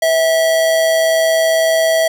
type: tone with amplitude modulation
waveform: square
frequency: 651 Hz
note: E5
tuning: 22 cents flat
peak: -10 dBFS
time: 0.02-2.08 s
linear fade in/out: 5 ms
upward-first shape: sine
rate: 142 Hz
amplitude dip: 35%
effects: none